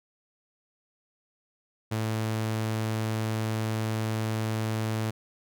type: tone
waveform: sawtooth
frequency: 110 Hz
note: A2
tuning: in tune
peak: -23 dBFS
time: 1.91-5.11 s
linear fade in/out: 10 ms
effects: none